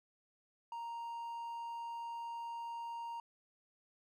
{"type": "tone", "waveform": "triangle", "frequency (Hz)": 932.3, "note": "A#5", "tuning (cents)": 0, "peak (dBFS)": -39, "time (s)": [0.72, 3.2], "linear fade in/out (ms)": 2, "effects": []}